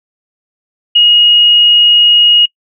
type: tone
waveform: sine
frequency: 2880 Hz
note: F#7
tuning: 47 cents flat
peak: -3 dBFS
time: 0.95-2.46 s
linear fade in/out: 10 ms
effects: noise-tail reverb RT60 0.1 s tail -26 dB re dry